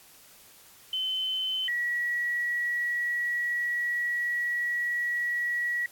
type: tone pair in turn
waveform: sine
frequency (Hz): 3057 / 1925.8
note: G7 / B6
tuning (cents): -44 / -44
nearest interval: minor sixth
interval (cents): 800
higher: first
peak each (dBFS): -27 / -26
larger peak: second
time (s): 0.93-1.68 / 1.68-5.86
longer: second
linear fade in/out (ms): 2
effects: white hiss -54 dBFS RMS until 5.91 s + AAC 64 kbps